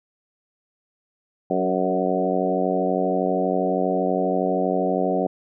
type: harmonic tone with a mistuned harmonic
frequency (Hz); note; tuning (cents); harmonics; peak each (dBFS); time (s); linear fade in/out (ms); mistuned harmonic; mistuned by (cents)
92.5; F#2; 0; 2 / 3 / 4 / 5 / 6 / 7 / 8; -27 / -27 / -27 / -27 / -27 / -27 / -27; 1.5-5.27; 5; 4; +16
effects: none